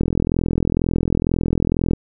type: click train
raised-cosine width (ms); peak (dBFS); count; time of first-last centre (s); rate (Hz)
3; -5; 82; 0.01-1.934; 42.1
effects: none